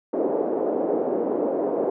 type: band-pass noise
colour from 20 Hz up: white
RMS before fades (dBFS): -24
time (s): 0.13-1.9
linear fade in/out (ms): 5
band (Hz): 290 to 550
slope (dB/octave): 24
effects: none